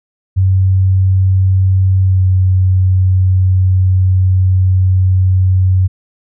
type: tone with pitch glide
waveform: sine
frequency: 94.6 to 93.19 Hz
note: F#2 to F#2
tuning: +39 to +13 cents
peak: -7 dBFS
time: 0.36-5.88 s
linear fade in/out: 20 ms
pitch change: -26 cents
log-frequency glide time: 2.04-2.22 s
effects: none